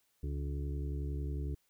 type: harmonic tone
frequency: 71 Hz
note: C#2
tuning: 42 cents sharp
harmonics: 1 / 2 / 4 / 5 / 6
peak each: -35 / -41 / -47 / -49 / -51 dBFS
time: 0.23-1.55 s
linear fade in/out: 5 ms
effects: white hiss -75 dBFS RMS until 1.69 s